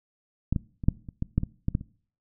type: clicks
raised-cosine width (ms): 5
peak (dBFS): -11 / -14 / -22 / -6 / -26 / -15 / -9 / -16 / -12 / -12 / -26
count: 11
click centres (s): 0.526 / 0.562 / 0.838 / 0.885 / 1.088 / 1.224 / 1.38 / 1.434 / 1.684 / 1.751 / 1.811
effects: noise-tail reverb RT60 0.5 s tail -22 dB re dry